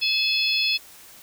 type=harmonic tone with a mistuned harmonic; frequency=852 Hz; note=G#5; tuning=44 cents sharp; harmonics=3 / 4 / 5 / 6; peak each=-24 / -25 / -26 / -27 dBFS; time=0.01-0.78 s; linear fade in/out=20 ms; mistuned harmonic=3; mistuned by=+25 cents; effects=white hiss -47 dBFS RMS until 1.22 s